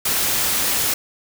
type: noise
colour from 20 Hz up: white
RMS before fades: -20 dBFS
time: 0.05-0.94 s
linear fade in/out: 5 ms
effects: none